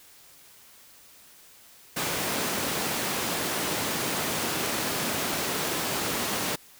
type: high-pass noise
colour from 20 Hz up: pink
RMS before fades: -29 dBFS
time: 1.96-6.56 s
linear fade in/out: 10 ms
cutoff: 180 Hz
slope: 12 dB/octave
effects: white hiss -53 dBFS RMS until 6.79 s